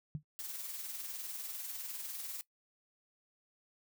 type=tone with exponential decay; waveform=sine; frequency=150 Hz; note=D3; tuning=37 cents sharp; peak=-32 dBFS; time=0.15-0.23 s; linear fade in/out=0 ms; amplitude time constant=17 ms
type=noise with tremolo; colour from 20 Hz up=blue; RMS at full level=-41 dBFS; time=0.39-2.41 s; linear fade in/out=0 ms; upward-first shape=sine; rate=20 Hz; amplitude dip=45%
effects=noise-tail reverb RT60 0.1 s tail -19 dB re dry